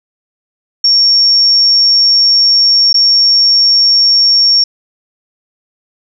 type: tone with dropouts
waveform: sine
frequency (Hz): 5510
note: F8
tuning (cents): -24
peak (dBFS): -5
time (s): 0.84-4.64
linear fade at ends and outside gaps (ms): 5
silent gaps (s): 2.93-2.942
effects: none